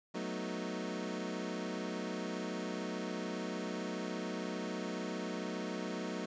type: chord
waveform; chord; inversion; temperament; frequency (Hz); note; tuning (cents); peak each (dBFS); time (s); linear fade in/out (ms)
25% pulse; B dominant seventh; second; equal; 185 / 220 / 246.9 / 311.1; F#3 / A3 / B3 / D#4; 0 / 0 / 0 / 0; -38 / -39 / -40 / -40; 0.14-6.26; 10
effects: resampled to 16000 Hz + 11-bit